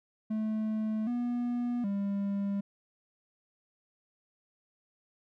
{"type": "tone with pitch steps", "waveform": "triangle", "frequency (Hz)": [217.1, 242.1, 199.7], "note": ["A3", "B3", "G3"], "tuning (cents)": [-23, -34, 32], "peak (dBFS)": -27, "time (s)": [0.3, 2.61], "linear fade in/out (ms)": 10, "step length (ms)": 770, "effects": []}